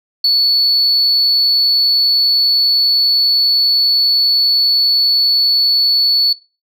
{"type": "tone", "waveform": "sine", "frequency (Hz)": 4435, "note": "C#8", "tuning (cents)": 0, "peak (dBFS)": -7, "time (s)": [0.24, 6.33], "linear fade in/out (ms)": 5, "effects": ["noise-tail reverb RT60 0.3 s tail -22 dB re dry", "tanh soft clip ceiling -7 dBFS"]}